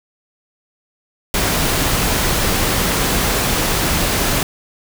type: noise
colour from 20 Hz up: pink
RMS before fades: -17 dBFS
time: 1.34-4.43 s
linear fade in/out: 2 ms
effects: none